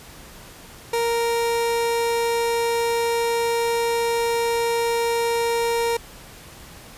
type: tone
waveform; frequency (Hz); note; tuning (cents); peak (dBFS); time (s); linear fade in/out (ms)
30% pulse; 466.2; A#4; 0; -17; 0.93-5.97; 5
effects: pink hiss -43 dBFS RMS until 6.97 s + resampled to 32000 Hz